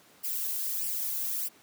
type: noise with flanger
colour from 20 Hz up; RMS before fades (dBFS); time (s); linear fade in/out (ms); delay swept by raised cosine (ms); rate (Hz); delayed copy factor
violet; -32; 0.23-1.49; 20; 0.38 to 1.98; 1.6; +0.7
effects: pink hiss -58 dBFS RMS until 1.62 s + high-pass 200 Hz 12 dB/octave